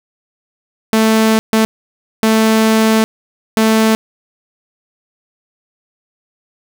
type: tone bursts at uneven times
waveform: sawtooth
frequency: 220.7 Hz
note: A3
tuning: 5 cents sharp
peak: -5 dBFS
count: 4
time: 0.93-1.39 / 1.53-1.65 / 2.23-3.04 / 3.57-3.95 s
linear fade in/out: 0 ms
effects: none